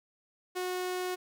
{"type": "tone", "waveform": "sawtooth", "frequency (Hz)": 364.9, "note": "F#4", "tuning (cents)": -24, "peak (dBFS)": -28, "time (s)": [0.55, 1.16], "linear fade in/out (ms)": 20, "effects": []}